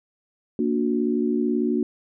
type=chord; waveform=sine; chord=Bb augmented; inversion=none; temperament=just; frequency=233.1 / 291.4 / 364.2 Hz; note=Bb3 / D4 / F#4; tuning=0 / -13 / -27 cents; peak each=-23 / -25 / -25 dBFS; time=0.59-1.83 s; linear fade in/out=2 ms; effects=none